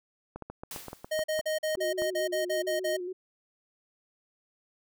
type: clicks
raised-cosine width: 1 ms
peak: -25 dBFS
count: 12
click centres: 0.36 / 0.423 / 0.5 / 0.635 / 0.762 / 0.883 / 0.931 / 1.045 / 1.192 / 1.392 / 1.752 / 2.02 s
type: noise with exponential decay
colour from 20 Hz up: white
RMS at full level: -38 dBFS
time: 0.71-1.22 s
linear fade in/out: 2 ms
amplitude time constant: 110 ms
type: tone bursts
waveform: square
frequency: 622.3 Hz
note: D#5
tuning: in tune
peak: -28 dBFS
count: 11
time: 1.11-2.97 s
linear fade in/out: 10 ms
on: 130 ms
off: 43 ms
type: tone with vibrato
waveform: sine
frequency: 363.9 Hz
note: F#4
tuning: 29 cents flat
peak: -33 dBFS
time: 1.77-3.13 s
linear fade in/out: 10 ms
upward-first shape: square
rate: 6.9 Hz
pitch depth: 37 cents each way
effects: none